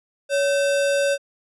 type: tone with sample-and-hold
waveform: sine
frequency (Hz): 562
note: C#5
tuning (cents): +24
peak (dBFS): -17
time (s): 0.29-1.18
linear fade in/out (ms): 50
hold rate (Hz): 2100
effects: resampled to 24000 Hz